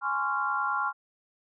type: chord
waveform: sine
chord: Db major seventh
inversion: second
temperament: just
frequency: 831.5 / 1039.4 / 1108.7 / 1385.9 Hz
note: Ab5 / C6 / Db6 / F6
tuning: +2 / -12 / 0 / -14 cents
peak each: -33 / -33 / -32 / -29 dBFS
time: 0.01-0.93 s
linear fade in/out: 50 ms
effects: none